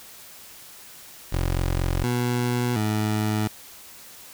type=tone with pitch steps; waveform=20% pulse; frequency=44.41 / 122.2 / 107.1 Hz; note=F1 / B2 / A2; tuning=+30 / -18 / -46 cents; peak=-17 dBFS; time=1.32-3.48 s; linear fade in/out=10 ms; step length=720 ms; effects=white hiss -45 dBFS RMS until 4.33 s